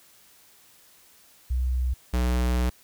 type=tone pair in turn; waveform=sine / square; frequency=63 / 61.49 Hz; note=B1 / B1; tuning=+35 / -7 cents; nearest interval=unison; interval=42 cents; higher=first; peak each=-22 dBFS; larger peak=neither; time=1.5-1.94 / 2.13-2.7 s; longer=second; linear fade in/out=10 ms; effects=white hiss -56 dBFS RMS until 2.83 s